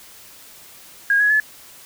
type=tone with pitch steps; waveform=sine; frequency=1632 / 1675.9 / 1721.1 Hz; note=G#6 / G#6 / A6; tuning=-31 / +15 / -39 cents; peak=-13 dBFS; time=1.1-1.4 s; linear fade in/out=2 ms; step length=100 ms; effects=white hiss -44 dBFS RMS until 1.85 s